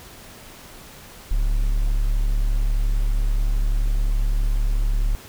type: tone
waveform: triangle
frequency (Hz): 35.78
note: D1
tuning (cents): -44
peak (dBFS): -15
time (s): 1.31-5.15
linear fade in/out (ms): 0
effects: pink hiss -43 dBFS RMS until 5.28 s